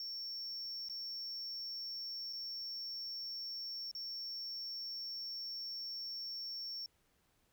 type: tone with dropouts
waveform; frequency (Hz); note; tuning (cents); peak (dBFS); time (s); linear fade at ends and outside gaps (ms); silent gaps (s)
sine; 5460; F8; -40; -38; 0-6.86; 1; 0.886-0.897 / 2.327-2.332 / 3.913-3.95
effects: tanh soft clip ceiling -40 dBFS + pink hiss -75 dBFS RMS until 7.52 s